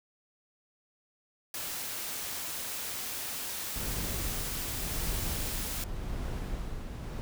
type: noise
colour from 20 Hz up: white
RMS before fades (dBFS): -37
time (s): 1.54-5.84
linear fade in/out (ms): 2
type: noise with tremolo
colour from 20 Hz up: brown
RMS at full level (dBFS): -34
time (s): 3.76-7.21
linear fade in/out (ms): 0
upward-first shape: sine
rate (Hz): 0.88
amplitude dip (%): 45
effects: none